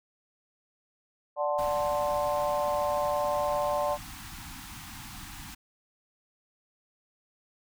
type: chord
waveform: sine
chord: D dominant seventh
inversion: none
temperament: equal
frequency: 587.3 / 740 / 880 / 1046.5 Hz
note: D5 / F#5 / A5 / C6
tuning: 0 / 0 / 0 / 0 cents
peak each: -28 / -33 / -33 / -33 dBFS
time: 1.36-3.98 s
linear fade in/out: 50 ms
type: band-stop noise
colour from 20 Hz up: pink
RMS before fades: -43 dBFS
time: 1.58-5.55 s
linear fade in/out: 10 ms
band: 320 to 740 Hz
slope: 96 dB/octave
effects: none